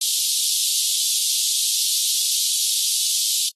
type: high-pass noise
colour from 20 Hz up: pink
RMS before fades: -21 dBFS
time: 0.01-3.49 s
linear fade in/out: 5 ms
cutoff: 3300 Hz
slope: 48 dB/octave
effects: noise-tail reverb RT60 0.1 s tail -26 dB re dry + AAC 32 kbps